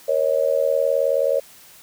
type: tone with amplitude modulation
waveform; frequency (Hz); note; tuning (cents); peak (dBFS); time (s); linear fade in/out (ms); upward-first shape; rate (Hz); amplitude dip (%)
sine; 551; C#5; -11; -12; 0.08-1.4; 10; sine; 79.2; 100
effects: white hiss -47 dBFS RMS until 1.82 s